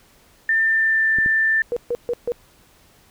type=tone with pitch glide; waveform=sine; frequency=1794 to 1777.5 Hz; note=A6 to A6; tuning=+33 to +17 cents; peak=-15 dBFS; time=0.49-1.62 s; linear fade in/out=2 ms; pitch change=-16 cents; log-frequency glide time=0.6-1.06 s
type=clicks; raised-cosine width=3 ms; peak=-18 dBFS; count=2; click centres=1.186 / 1.261 s
type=tone bursts; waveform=sine; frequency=480 Hz; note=B4; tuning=49 cents flat; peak=-19 dBFS; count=4; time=1.72-2.32 s; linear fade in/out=0 ms; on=45 ms; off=140 ms
effects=pink hiss -54 dBFS RMS until 3.1 s